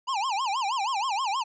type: tone with vibrato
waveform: square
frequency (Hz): 918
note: A#5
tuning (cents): -27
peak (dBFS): -26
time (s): 0.07-1.44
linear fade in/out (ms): 20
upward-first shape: sine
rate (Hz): 6.3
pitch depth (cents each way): 290
effects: resampled to 16000 Hz